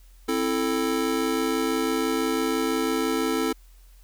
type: chord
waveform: square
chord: A minor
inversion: first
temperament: just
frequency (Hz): 264 / 330 / 440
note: C4 / E4 / A4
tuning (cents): +16 / +2 / 0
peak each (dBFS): -28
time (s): 0.28-3.53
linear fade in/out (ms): 10
effects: added 43 Hz sine -48 dBFS peak until 4.03 s + white hiss -61 dBFS RMS until 4.03 s